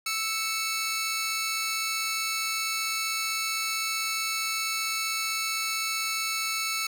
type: tone pair together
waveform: 15% pulse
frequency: 1318.5 / 2216 Hz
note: E6 / C#7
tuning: 0 / -1 cents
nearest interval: major sixth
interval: 899 cents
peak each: -24 dBFS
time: 0.06-6.87 s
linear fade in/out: 5 ms
effects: 8-bit